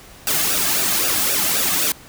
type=noise with flanger; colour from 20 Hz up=white; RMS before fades=-19 dBFS; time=0.27-1.92 s; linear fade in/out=2 ms; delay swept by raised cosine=0.94 to 2.14 ms; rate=3.8 Hz; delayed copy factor=-0.7; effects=pink hiss -43 dBFS RMS until 2.08 s